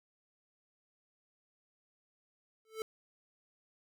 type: tone with exponential growth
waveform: square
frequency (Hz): 440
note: A4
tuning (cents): 0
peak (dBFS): -33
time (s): 2.65-2.82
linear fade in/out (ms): 1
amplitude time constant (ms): 35
effects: none